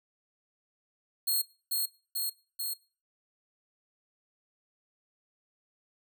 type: tone with echo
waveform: 5% pulse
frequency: 4264 Hz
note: C8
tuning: 32 cents sharp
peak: -19 dBFS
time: 1.27-1.42 s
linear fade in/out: 10 ms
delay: 440 ms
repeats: 3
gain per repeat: -2 dB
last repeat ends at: 2.74 s
effects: noise-tail reverb RT60 0.4 s tail -23 dB re dry